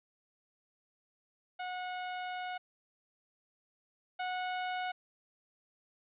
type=tone pair in turn; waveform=sawtooth; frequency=730 / 733.3 Hz; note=F#5 / F#5; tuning=-24 / -16 cents; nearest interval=unison; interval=8 cents; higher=second; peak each=-33 / -30 dBFS; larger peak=second; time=1.59-2.58 / 4.19-4.92 s; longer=first; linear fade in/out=10 ms; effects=resampled to 8000 Hz + 12-bit